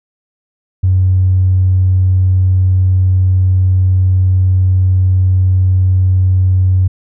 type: tone with tanh clipping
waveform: triangle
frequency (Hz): 92.9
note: F#2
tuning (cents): +7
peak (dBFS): -7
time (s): 0.83-6.88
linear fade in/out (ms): 10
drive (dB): 4
effects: none